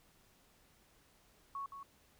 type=tone with echo; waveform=sine; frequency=1108.7 Hz; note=C#6; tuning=in tune; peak=-39 dBFS; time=1.55-1.66 s; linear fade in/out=2 ms; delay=170 ms; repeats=1; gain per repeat=-7 dB; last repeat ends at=1.83 s; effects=pink hiss -68 dBFS RMS until 2.19 s